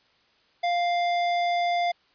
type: tone with hard clipping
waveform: sine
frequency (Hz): 698.5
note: F5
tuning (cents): 0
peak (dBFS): -24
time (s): 0.63-1.92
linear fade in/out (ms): 10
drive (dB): 17
effects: white hiss -63 dBFS RMS until 2.14 s + resampled to 11025 Hz